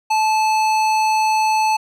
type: tone with hard clipping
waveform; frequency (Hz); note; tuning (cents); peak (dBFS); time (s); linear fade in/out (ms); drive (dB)
sine; 870; A5; -20; -16; 0.1-1.77; 10; 15
effects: none